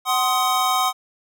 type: chord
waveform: square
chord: C diminished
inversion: second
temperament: just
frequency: 753.5 / 1046.5 / 1255.8 Hz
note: Gb5 / C6 / Eb6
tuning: +31 / 0 / +16 cents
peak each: -23 dBFS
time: 0.05-0.93 s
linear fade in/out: 50 ms
effects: none